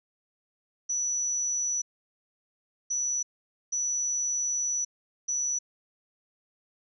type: tone bursts at uneven times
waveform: sine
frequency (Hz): 5920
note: F#8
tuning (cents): 0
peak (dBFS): -26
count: 4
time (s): 0.89-1.82 / 2.9-3.23 / 3.72-4.85 / 5.28-5.59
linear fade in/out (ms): 10
effects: none